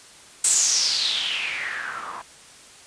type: noise with low-pass filter sweep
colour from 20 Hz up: blue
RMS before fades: -24 dBFS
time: 0.44-2.22 s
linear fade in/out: 5 ms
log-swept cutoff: 8300 to 1000 Hz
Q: 5.7
effects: white hiss -47 dBFS RMS until 2.86 s + resampled to 22050 Hz